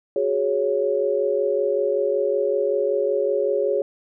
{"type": "chord", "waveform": "sine", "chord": "F# suspended second", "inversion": "none", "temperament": "equal", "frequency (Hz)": [370, 415.3, 554.4], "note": ["F#4", "G#4", "C#5"], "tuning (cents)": [0, 0, 0], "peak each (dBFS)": [-26, -22, -22], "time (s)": [0.16, 3.82], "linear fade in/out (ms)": 2, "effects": []}